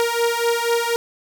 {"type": "beating tone pair", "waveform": "sawtooth", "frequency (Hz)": [466.2, 470.3], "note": ["A#4", "A#4"], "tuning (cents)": [0, 15], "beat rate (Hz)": 4.1, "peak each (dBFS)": [-17, -17], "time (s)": [0, 0.96], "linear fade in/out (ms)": 0, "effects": []}